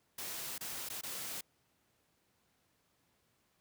white noise with dropouts, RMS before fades -42 dBFS, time 0.18-1.41 s, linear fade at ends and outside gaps 5 ms, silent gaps 0.581-0.608 / 0.889-0.899 / 1.012-1.033 s, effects pink hiss -75 dBFS RMS until 3.6 s + high-pass 80 Hz 12 dB/octave

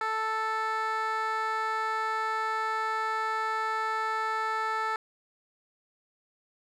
15% pulse tone with band-pass filter, 440 Hz, A4, in tune, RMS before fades -30 dBFS, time 0.01-4.96 s, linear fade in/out 2 ms, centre 1300 Hz, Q 1.3, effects none

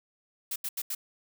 blue noise bursts, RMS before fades -33 dBFS, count 4, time 0.51-0.949 s, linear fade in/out 5 ms, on 49 ms, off 81 ms, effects none

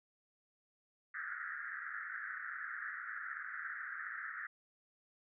white band-pass noise, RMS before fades -44 dBFS, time 1.14-4.47 s, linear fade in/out 5 ms, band 1300 to 1900 Hz, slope 96 dB/octave, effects none

